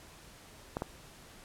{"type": "clicks", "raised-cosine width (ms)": 1, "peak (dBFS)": -19, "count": 2, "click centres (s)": [0.769, 0.821], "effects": ["pink hiss -54 dBFS RMS until 1.44 s", "low-pass 12000 Hz 12 dB/octave"]}